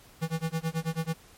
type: tone with tremolo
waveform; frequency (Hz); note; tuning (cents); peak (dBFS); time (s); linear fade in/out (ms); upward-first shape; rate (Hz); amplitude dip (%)
square; 162.4; E3; -26; -26; 0.21-1.14; 20; sine; 9.2; 100
effects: pink hiss -55 dBFS RMS until 1.37 s + MP3 64 kbps